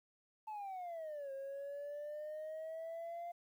sine exponential two-way sweep, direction down then up, 880 to 539 to 696 Hz, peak -40 dBFS, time 0.47-3.32 s, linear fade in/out 10 ms, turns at 1.32 s, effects tanh soft clip ceiling -41 dBFS + 12-bit

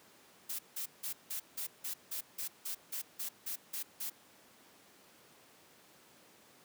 blue noise bursts, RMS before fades -39 dBFS, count 14, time 0.49-4.1 s, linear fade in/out 10 ms, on 100 ms, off 170 ms, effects pink hiss -61 dBFS RMS until 6.64 s + high-pass 200 Hz 12 dB/octave

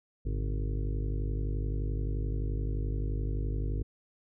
harmonic tone with a mistuned harmonic, 51.6 Hz, G#1, 10 cents flat, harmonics 1 / 2 / 3 / 5 / 6 / 7 / 8 / 9, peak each -30 / -36 / -40 / -44 / -46 / -47 / -48 / -49 dBFS, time 0.25-3.83 s, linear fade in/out 10 ms, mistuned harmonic 3, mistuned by -140 cents, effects none

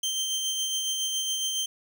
25% pulse tone with tremolo, 3136 Hz, G7, in tune, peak -22 dBFS, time 0.03-1.66 s, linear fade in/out 5 ms, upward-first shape sine, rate 7.2 Hz, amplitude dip 30%, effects none

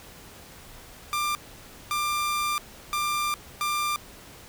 sawtooth tone bursts at uneven times, 1190 Hz, D6, 22 cents sharp, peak -21 dBFS, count 4, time 1.13-1.35 / 1.91-2.58 / 2.93-3.34 / 3.61-3.96 s, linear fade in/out 0 ms, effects pink hiss -47 dBFS RMS until 4.48 s

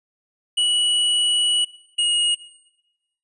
square tone pair in turn, 2935 / 2878 Hz, F#7 / F#7, -15 / -49 cents, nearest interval unison, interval 34 cents, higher first, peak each -17 dBFS, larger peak neither, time 0.57-1.65 / 1.98-2.35 s, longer first, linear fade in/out 10 ms, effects noise-tail reverb RT60 1.0 s tail -18 dB re dry + resampled to 24000 Hz

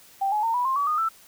sine tone with pitch steps, 784 / 845.1 / 911 / 982.1 / 1058.7 / 1141.2 / 1230.2 / 1326.2 Hz, G5 / G#5 / A#5 / B5 / C6 / C#6 / D#6 / E6, 0 / +30 / -40 / -10 / +20 / +50 / -20 / +10 cents, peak -21 dBFS, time 0.21-1.09 s, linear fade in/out 10 ms, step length 110 ms, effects white hiss -52 dBFS RMS until 1.27 s

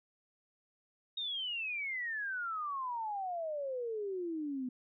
sine exponential sweep, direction down, 3748 to 246.9 Hz, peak -35 dBFS, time 1.17-4.69 s, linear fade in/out 5 ms, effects none

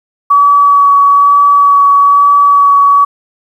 sine tone with vibrato, 1137 Hz, C#6, 44 cents sharp, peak -3 dBFS, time 0.3-3.05 s, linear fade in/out 10 ms, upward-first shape sine, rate 1.1 Hz, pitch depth 11 cents each way, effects 7-bit

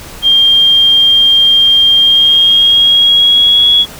sine tone with pitch glide, 3200 to 3351 Hz, G7 to G#7, +35 to +15 cents, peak -4 dBFS, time 0.22-3.86 s, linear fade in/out 50 ms, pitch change +80 cents, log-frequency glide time 1.97-3.71 s, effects pink hiss -30 dBFS RMS until 3.99 s

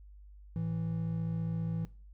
triangle tone pair together, 110 / 164.81 Hz, A2 / E3, 0 / 0 cents, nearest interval perfect fifth, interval 700 cents, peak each -35 / -31 dBFS, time 0.56-1.85 s, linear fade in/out 0 ms, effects noise-tail reverb RT60 0.4 s tail -20 dB re dry + added 50 Hz sine -50 dBFS peak until 2.13 s

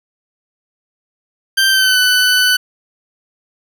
20% pulse tone with pitch glide, 1568 to 1498.1 Hz, G6 to F#6, 0 to +21 cents, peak -5 dBFS, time 1.57-2.57 s, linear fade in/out 10 ms, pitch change -79 cents, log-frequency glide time 1.68-1.99 s, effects none

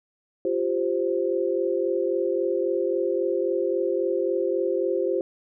sine chord, F suspended second, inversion none, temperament just, 349.2 / 392.9 / 523.8 Hz, F4 / G4 / C5, 0 / +4 / +2 cents, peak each -26 dBFS, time 0.45-5.21 s, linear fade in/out 2 ms, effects none

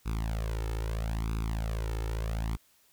sawtooth tone with flanger, 55 Hz, A1, in tune, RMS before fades -32 dBFS, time 0.05-2.57 s, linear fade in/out 20 ms, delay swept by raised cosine 0.79 to 2.29 ms, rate 0.77 Hz, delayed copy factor +0.95, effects white hiss -65 dBFS RMS until 2.92 s

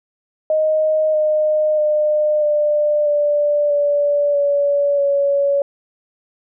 sine tone with pitch steps, 622.3 / 613.4 / 604.6 / 595.9 / 587.4 / 579 / 570.7 / 562.5 Hz, D#5 / D#5 / D#5 / D5 / D5 / D5 / D5 / C#5, 0 / -25 / -50 / +25 / 0 / -25 / -50 / +25 cents, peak -13 dBFS, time 0.5-5.62 s, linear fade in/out 2 ms, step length 640 ms, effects none

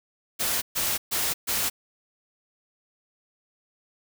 white noise bursts, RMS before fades -26 dBFS, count 4, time 0.39-1.7 s, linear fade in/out 20 ms, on 230 ms, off 130 ms, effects none

